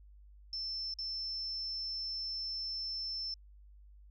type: tone with dropouts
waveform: sine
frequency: 5320 Hz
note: E8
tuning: 15 cents sharp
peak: -36 dBFS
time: 0.53-3.34 s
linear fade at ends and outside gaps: 1 ms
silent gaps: 0.939-0.987 s
effects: added 50 Hz sine -54 dBFS peak until 4.1 s